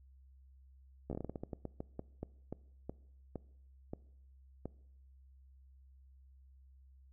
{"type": "slowing click train", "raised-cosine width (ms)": 2, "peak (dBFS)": -27, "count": 20, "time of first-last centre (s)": [1.1, 4.656], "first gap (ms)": 13, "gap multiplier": 1.25, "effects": ["noise-tail reverb RT60 0.8 s tail -22 dB re dry", "added 66 Hz sine -58 dBFS peak until 7.12 s"]}